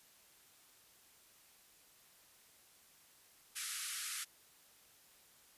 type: band-pass noise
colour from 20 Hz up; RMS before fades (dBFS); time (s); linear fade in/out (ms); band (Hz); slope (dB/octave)
white; -43; 3.55-4.25; 20; 1200 to 12000; 96
effects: white hiss -65 dBFS RMS until 5.57 s + resampled to 32000 Hz